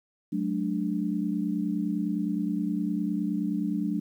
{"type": "chord", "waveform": "sine", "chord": "D major", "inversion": "first", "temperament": "equal with one note detuned", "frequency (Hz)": [185, 214.7, 293.7], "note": ["F#3", "A3", "D4"], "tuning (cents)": [0, -42, 0], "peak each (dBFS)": -30, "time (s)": [0.32, 4], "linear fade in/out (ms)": 10, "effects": ["10-bit"]}